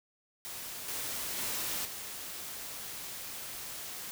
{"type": "noise with level steps", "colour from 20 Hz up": "white", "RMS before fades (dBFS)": [-42, -37, -35, -42], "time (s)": [0.45, 4.11], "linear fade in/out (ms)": 0, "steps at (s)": [0.88, 1.38, 1.85], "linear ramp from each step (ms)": 2, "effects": []}